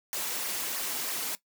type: noise with flanger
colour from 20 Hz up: white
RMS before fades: -33 dBFS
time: 0.13-1.35 s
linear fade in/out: 0 ms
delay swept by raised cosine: 0.25 to 5.65 ms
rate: 3.1 Hz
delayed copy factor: -0.7
effects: noise-tail reverb RT60 0.1 s tail -17 dB re dry + high-pass 200 Hz 12 dB/octave